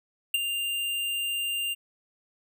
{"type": "tone with ADSR envelope", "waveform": "square", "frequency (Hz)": 2794, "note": "F7", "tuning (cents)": 0, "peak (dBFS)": -20, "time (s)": [0.34, 1.75], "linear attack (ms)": 4, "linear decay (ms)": 24, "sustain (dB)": -8, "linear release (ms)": 27, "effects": []}